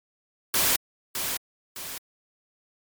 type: noise with echo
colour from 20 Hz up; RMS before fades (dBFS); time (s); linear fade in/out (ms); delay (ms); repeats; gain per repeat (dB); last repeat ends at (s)
white; -22; 0.54-0.76; 2; 610; 2; -7; 1.98
effects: MP3 96 kbps